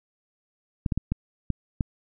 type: clicks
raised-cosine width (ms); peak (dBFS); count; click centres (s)
5; -12; 6; 0.862 / 0.922 / 0.976 / 1.12 / 1.503 / 1.808
effects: none